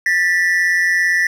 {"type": "tone pair together", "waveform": "triangle", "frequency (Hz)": [1775.5, 1953], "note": ["A6", "B6"], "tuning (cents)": [15, -20], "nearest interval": "major second", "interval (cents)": 165, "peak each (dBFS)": -14, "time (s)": [0.06, 1.27], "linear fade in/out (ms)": 2, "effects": []}